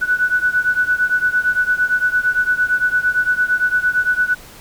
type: beating tone pair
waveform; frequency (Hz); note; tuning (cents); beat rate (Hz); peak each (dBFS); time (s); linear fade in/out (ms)
sine; 1480 / 1488.8; F#6 / F#6; 0 / +10; 8.8; -16 / -18; 0.01-4.35; 20
effects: pink hiss -40 dBFS RMS until 4.6 s

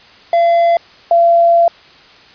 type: tone pair in turn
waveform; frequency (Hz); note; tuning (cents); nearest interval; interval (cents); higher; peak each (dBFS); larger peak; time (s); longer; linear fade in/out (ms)
triangle / sine; 681 / 681; F5 / F5; -44 / -44; unison; 0; neither; -6; neither; 0.33-0.77 / 1.11-1.68; second; 2
effects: white hiss -42 dBFS RMS until 2.34 s + resampled to 11025 Hz

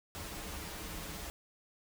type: noise with comb filter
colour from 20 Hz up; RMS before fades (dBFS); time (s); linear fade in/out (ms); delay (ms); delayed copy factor
pink; -43; 0.15-1.3; 0; 7.9; -0.95
effects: none

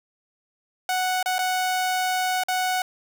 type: tone with dropouts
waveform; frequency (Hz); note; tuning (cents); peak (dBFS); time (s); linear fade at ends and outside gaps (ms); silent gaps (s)
sawtooth; 740; F#5; 0; -18; 0.89-2.82; 2; 1.228-1.259 / 1.383-1.39 / 2.436-2.484
effects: none

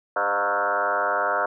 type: tone with frequency modulation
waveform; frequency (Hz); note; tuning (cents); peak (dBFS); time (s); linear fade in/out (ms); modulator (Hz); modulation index
sine; 1011; B5; +40; -20; 0.16-1.46; 5; 100; 5
effects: none

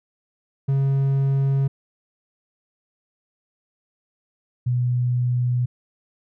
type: tone pair in turn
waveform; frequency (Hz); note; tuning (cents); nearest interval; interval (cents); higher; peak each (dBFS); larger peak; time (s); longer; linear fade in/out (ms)
triangle / sine; 136.8 / 123.38; C#3 / B2; -23 / -1; major second; 178; first; -15 / -18; first; 0.68-1.68 / 4.66-5.66; neither; 10
effects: none

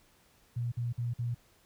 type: tone bursts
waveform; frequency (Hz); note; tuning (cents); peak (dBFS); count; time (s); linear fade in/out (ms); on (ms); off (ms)
sine; 119.5; A#2; +43; -30; 4; 0.56-1.347; 10; 160; 49
effects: pink hiss -65 dBFS RMS until 1.65 s

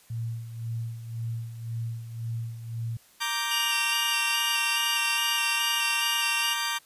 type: tone with tremolo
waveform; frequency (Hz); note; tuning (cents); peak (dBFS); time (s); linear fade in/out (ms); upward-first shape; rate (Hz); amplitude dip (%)
sine; 115.1; A#2; -22; -28; 0.1-2.97; 5; sine; 1.9; 65
type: chord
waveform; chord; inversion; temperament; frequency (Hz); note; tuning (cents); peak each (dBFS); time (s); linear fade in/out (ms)
15% pulse; G minor; first; equal; 932.3 / 1174.7 / 1568; Bb5 / D6 / G6; 0 / 0 / 0; -25; 3.2-6.79; 20
type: tone with vibrato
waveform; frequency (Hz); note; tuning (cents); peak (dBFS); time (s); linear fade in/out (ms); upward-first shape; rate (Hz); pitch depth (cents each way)
40% pulse; 2794; F7; 0; -26; 3.51-6.54; 5; square; 2.4; 21
effects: white hiss -58 dBFS RMS until 6.85 s + resampled to 32000 Hz

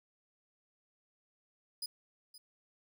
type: tone with echo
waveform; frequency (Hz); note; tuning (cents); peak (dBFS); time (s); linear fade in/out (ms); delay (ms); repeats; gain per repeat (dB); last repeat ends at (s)
sawtooth; 4978; D#8; 0; -34; 1.82-1.86; 5; 520; 1; -15; 2.38
effects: none

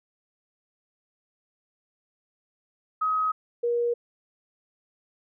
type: tone pair in turn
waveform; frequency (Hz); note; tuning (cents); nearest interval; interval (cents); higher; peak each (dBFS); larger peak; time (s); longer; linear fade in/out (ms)
sine; 1267 / 475.6; D#6 / A#4; +31 / +35; octave + perfect fourth; 1696; first; -22 / -22; neither; 3.01-3.32 / 3.63-3.94; neither; 10
effects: none

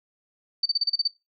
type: tone bursts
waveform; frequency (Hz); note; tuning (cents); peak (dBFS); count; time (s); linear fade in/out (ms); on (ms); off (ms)
sine; 4587; D8; -42; -19; 8; 0.63-1.077; 5; 27; 33
effects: noise-tail reverb RT60 0.2 s tail -18 dB re dry

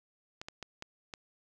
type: clicks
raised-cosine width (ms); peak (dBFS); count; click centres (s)
0.2; -24; 5; 0.415 / 0.485 / 0.627 / 0.824 / 1.138
effects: none

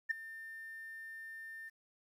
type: tone with ADSR envelope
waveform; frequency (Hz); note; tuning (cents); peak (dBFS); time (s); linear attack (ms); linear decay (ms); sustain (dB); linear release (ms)
sine; 1800; A6; +39; -26; 0.09-1.7; 19; 8; -19; 20
effects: tanh soft clip ceiling -26 dBFS + 11-bit

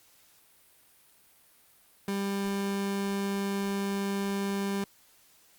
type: tone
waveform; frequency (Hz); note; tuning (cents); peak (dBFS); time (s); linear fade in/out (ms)
30% pulse; 198.3; G3; +20; -26; 2.08-4.84; 2
effects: white hiss -61 dBFS RMS until 5.58 s + Opus 48 kbps

